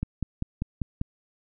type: click train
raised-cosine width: 5 ms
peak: -15 dBFS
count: 6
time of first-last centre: 0.03-1.014 s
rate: 5.08 Hz
effects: none